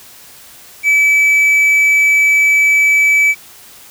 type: tone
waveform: triangle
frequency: 2300 Hz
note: D7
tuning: 37 cents flat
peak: -6 dBFS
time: 0.83-3.35 s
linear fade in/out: 50 ms
effects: white hiss -39 dBFS RMS until 3.9 s